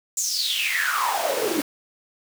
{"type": "noise with high-pass filter sweep", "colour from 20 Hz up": "pink", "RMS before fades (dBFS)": -24, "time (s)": [0.17, 1.62], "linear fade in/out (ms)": 2, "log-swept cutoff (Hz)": [7300, 280], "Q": 8.5, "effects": []}